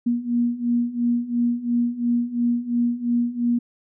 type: beating tone pair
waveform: sine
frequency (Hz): 237.3 / 240.2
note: A#3 / B3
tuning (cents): +31 / -48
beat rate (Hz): 2.9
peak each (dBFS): -24 / -21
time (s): 0.06-3.59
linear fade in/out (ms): 10
effects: none